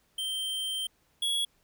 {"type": "tone pair in turn", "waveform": "square", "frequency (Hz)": [3136, 3345], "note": ["G7", "G#7"], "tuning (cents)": [0, 12], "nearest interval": "minor second", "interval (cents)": 112, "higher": "second", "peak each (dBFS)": [-31, -27], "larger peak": "second", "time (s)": [[0.18, 0.87], [1.22, 1.45]], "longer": "first", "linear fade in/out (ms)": 5, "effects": ["pink hiss -69 dBFS RMS until 1.63 s"]}